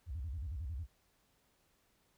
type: tone with vibrato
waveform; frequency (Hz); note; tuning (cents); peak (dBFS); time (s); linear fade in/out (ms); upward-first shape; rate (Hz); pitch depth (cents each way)
sine; 72.9; D2; -12; -37; 0.06-0.87; 50; square; 11; 270
effects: tanh soft clip ceiling -34 dBFS + pink hiss -74 dBFS RMS until 2.17 s